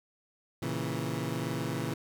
20% pulse chord, A# diminished, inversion none, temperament equal with one note detuned, 116.54 / 137.79 / 164.81 Hz, A#2 / C#3 / E3, 0 / -10 / 0 cents, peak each -31 dBFS, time 0.62-1.94 s, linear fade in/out 5 ms, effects none

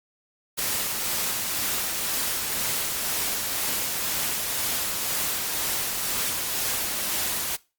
white noise with tremolo, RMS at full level -26 dBFS, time 0.57-7.57 s, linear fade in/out 20 ms, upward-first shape sine, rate 2 Hz, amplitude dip 25%, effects noise-tail reverb RT60 0.3 s tail -22 dB re dry + Opus 48 kbps

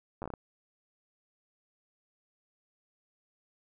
slowing click train, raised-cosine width 1 ms, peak -25 dBFS, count 7, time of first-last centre 0.22-0.338 s, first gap 9 ms, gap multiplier 1.31, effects none

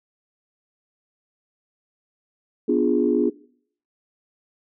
sine chord, B diminished seventh, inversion none, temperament equal, 246.9 / 293.7 / 349.2 / 415.3 Hz, B3 / D4 / F4 / Ab4, 0 / 0 / 0 / 0 cents, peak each -22 dBFS, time 2.68-3.3 s, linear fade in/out 10 ms, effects noise-tail reverb RT60 0.6 s tail -21 dB re dry + tanh soft clip ceiling -6 dBFS

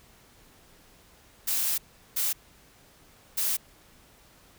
blue noise bursts at uneven times, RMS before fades -27 dBFS, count 3, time 1.47-1.78 / 2.16-2.33 / 3.37-3.57 s, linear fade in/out 10 ms, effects pink hiss -57 dBFS RMS until 4.58 s

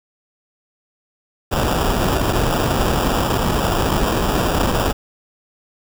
pink noise with sample-and-hold, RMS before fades -18 dBFS, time 1.51-4.93 s, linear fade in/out 20 ms, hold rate 2100 Hz, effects none

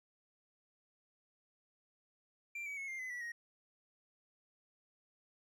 triangle tone with pitch steps, 2362 / 2274 / 2189 / 2107 / 2028 / 1952.1 / 1879.1 Hz, D7 / C#7 / C#7 / C7 / B6 / B6 / A#6, +9 / +44 / -22 / +12 / +45 / -21 / +13 cents, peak -39 dBFS, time 2.55-3.32 s, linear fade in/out 5 ms, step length 110 ms, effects none

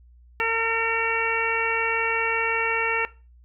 harmonic tone, 454.5 Hz, A#4, 44 cents flat, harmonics 1 / 2 / 3 / 4 / 5 / 6, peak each -28 / -28 / -28 / -28 / -28 / -28 dBFS, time 0.4-3.05 s, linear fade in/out 0 ms, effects noise-tail reverb RT60 0.3 s tail -18 dB re dry + added 60 Hz sine -49 dBFS peak until 3.44 s

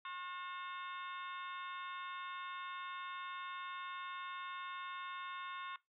harmonic tone with a mistuned harmonic, 360 Hz, F#4, 47 cents flat, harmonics 3 / 4 / 5 / 6 / 7 / 8 / 9 / 10, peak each -45 / -50 / -57 / -54 / -57 / -60 / -64 / -55 dBFS, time 0.05-5.76 s, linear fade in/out 2 ms, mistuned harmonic 7, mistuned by +83 cents, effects noise-tail reverb RT60 0.2 s tail -20 dB re dry

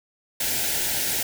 white band-stop noise, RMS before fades -25 dBFS, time 0.4-1.23 s, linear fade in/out 5 ms, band 940 to 1400 Hz, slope 96 dB/octave, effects none

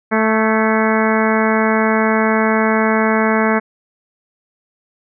harmonic tone with a mistuned harmonic, 220 Hz, A3, in tune, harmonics 1 / 2 / 3 / 4 / 5 / 6 / 7 / 8 / 9 / 10, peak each -16 / -19 / -21 / -22 / -23 / -24 / -24 / -25 / -26 / -26 dBFS, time 0.11-3.6 s, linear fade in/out 20 ms, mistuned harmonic 8, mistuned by -44 cents, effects none

